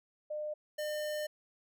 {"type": "tone pair in turn", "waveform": ["sine", "square"], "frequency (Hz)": [604, 604], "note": ["D5", "D5"], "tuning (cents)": [48, 48], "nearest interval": "unison", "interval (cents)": 0, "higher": "neither", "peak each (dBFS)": [-35, -35], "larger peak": "neither", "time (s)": [[0.3, 0.54], [0.78, 1.27]], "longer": "second", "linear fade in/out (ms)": 10, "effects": []}